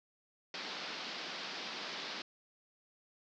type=band-pass noise; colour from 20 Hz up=white; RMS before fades=-43 dBFS; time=0.54-2.22 s; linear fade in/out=2 ms; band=170 to 5100 Hz; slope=48 dB/octave; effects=none